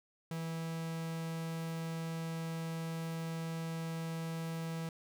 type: tone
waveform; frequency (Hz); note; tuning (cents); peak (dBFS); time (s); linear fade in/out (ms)
45% pulse; 163.7; E3; -12; -37; 0.31-4.89; 2
effects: none